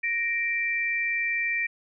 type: tone pair together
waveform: sine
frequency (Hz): 1864.7 / 2349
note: A#6 / D7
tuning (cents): 0 / 0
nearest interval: major third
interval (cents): 400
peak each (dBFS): -28 / -26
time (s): 0.03-1.67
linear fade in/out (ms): 10
effects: none